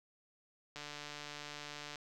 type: click train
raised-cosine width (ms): 0.2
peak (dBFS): -28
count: 177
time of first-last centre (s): 0.76-1.957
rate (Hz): 147
effects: none